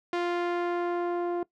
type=tone with low-pass filter sweep; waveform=sawtooth; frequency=349.2 Hz; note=F4; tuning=in tune; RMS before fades=-29 dBFS; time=0.13-1.43 s; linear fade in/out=2 ms; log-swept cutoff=3400 to 770 Hz; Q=0.75; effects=noise-tail reverb RT60 0.1 s tail -20 dB re dry